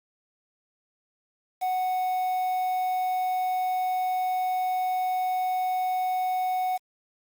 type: tone with quantisation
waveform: triangle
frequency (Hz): 740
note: F#5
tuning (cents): 0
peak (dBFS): -22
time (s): 1.61-6.78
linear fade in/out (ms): 20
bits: 7
effects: Opus 48 kbps